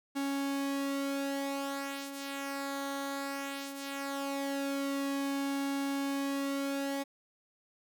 sawtooth tone with flanger, 277.2 Hz, C#4, in tune, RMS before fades -35 dBFS, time 0.15-7.04 s, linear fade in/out 20 ms, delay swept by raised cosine 2 to 4 ms, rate 0.18 Hz, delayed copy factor -0.55, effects none

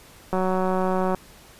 click train, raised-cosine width 1 ms, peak -11 dBFS, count 153, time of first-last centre 0.33-1.147 s, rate 186 Hz, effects pink hiss -49 dBFS RMS until 1.59 s + resampled to 32000 Hz

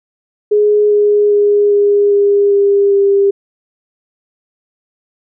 sine tone with pitch steps, 417.8 / 414.4 / 411.1 / 407.8 / 404.5 / 401.2 / 398 Hz, G#4 / G#4 / G#4 / G#4 / G#4 / G4 / G4, +10 / -4 / -18 / -32 / -46 / +40 / +26 cents, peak -7 dBFS, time 0.51-3.31 s, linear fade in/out 10 ms, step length 400 ms, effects none

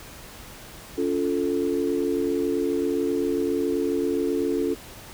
sine chord, Db augmented, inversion none, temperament equal with one note detuned, 281.7 / 349.2 / 440 Hz, Db4 / F4 / A4, +28 / 0 / 0 cents, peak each -26 dBFS, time 0.97-4.75 s, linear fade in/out 20 ms, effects pink hiss -43 dBFS RMS until 5.13 s

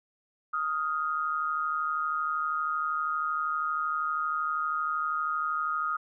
sine tone pair together, 1247.3 / 1400 Hz, D#6 / F6, +4 / +4 cents, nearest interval major second, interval 200 cents, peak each -28 / -33 dBFS, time 0.53-5.97 s, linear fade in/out 10 ms, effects none

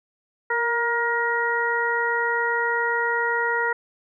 harmonic tone with a mistuned harmonic, 472.5 Hz, A#4, 23 cents sharp, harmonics 1 / 2 / 3 / 4, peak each -27 / -26 / -26 / -25 dBFS, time 0.5-3.73 s, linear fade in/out 5 ms, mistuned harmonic 1, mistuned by -21 cents, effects none

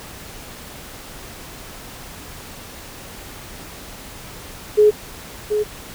sine tone with echo, 421.9 Hz, G#4, 27 cents sharp, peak -8 dBFS, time 4.77-4.91 s, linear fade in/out 20 ms, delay 730 ms, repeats 1, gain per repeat -8 dB, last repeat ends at 5.64 s, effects pink hiss -37 dBFS RMS until 5.94 s

